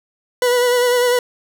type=tone with vibrato; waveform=40% pulse; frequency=490.9 Hz; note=B4; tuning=10 cents flat; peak=-12 dBFS; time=0.42-1.19 s; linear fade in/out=2 ms; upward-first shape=sine; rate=10 Hz; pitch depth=30 cents each way; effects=none